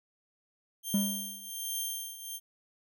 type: tone with tremolo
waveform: 5% pulse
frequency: 3172 Hz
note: G7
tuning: 20 cents sharp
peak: -23 dBFS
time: 0.83-2.4 s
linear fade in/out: 50 ms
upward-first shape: triangle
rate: 1.3 Hz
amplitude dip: 80%
type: tone with exponential decay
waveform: triangle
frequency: 201.3 Hz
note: G3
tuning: 46 cents sharp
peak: -21 dBFS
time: 0.94-1.5 s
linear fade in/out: 2 ms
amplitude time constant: 120 ms
effects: none